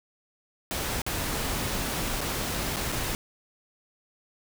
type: noise with dropouts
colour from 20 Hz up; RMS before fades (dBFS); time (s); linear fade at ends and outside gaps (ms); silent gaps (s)
pink; -30; 0.71-3.15; 0; 1.018-1.065 / 2.207-2.213 / 2.761-2.767 / 2.919-2.923
effects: none